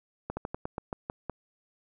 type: slowing click train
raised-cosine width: 1 ms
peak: -19 dBFS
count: 9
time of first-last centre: 0.3-1.297 s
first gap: 70 ms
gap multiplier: 1.16
effects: none